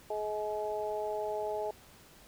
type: harmonic tone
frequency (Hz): 211.7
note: G#3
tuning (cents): +33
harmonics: 2 / 3 / 4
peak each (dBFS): -36 / -36 / -38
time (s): 0.1-1.71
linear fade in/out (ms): 5
effects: pink hiss -57 dBFS RMS until 2.27 s